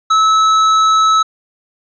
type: tone with tanh clipping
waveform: sine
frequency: 1300 Hz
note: E6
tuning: 24 cents flat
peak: -10 dBFS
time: 0.1-1.23 s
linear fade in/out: 10 ms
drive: 13 dB
effects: resampled to 16000 Hz